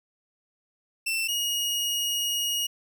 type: tone pair in turn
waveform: sawtooth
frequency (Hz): 2681 / 2878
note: E7 / F#7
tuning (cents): +29 / -49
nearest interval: minor second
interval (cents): 122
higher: second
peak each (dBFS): -22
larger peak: neither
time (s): 1.06-1.28 / 1.28-2.67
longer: second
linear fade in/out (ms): 10
effects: none